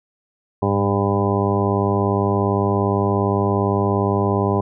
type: harmonic tone with a mistuned harmonic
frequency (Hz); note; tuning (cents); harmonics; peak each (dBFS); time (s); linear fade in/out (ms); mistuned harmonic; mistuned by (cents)
100; G2; +35; 1 / 2 / 3 / 4 / 5 / 6 / 7 / 8 / 9 / 10; -21 / -23 / -26 / -22 / -29 / -27 / -30 / -27 / -32 / -26; 0.62-4.61; 5; 1; +45
effects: none